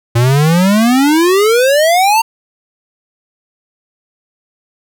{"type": "exponential sweep", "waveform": "square", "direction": "up", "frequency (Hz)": [114.6, 927], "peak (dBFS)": -8, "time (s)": [0.15, 2.22], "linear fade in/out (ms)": 10, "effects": []}